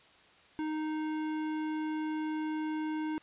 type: tone with tanh clipping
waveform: sine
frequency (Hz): 310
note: D#4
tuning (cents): -6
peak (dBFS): -34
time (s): 0.59-3.18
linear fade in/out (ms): 0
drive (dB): 17
effects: white hiss -60 dBFS RMS until 3.22 s + resampled to 8000 Hz